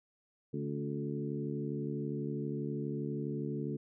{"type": "harmonic tone with a mistuned harmonic", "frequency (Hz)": 72.3, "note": "D2", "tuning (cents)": -27, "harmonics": [2, 3, 4, 5, 6], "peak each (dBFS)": [-38, -40, -41, -42, -43], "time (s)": [0.53, 3.77], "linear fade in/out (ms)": 10, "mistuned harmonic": 4, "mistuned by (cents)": -31, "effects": []}